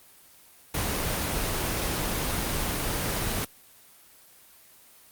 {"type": "noise", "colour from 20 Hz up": "pink", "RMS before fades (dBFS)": -28, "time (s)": [0.74, 3.45], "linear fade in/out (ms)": 5, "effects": ["white hiss -54 dBFS RMS until 5.11 s", "Opus 24 kbps"]}